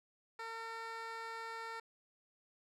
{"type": "tone with band-pass filter", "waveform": "15% pulse", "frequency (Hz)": 453.9, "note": "A#4", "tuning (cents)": -46, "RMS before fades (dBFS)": -45, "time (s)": [0.39, 1.8], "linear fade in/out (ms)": 5, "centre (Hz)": 1600, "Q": 0.59, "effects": []}